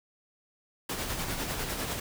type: noise with tremolo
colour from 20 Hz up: pink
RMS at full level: -32 dBFS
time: 0.89-2 s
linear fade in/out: 5 ms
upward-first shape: sine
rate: 10 Hz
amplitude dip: 40%
effects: none